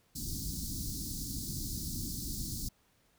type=band-stop noise; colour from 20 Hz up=pink; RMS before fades=-38 dBFS; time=0.15-2.69 s; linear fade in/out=10 ms; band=310 to 4300 Hz; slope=48 dB/octave; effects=pink hiss -70 dBFS RMS until 3.18 s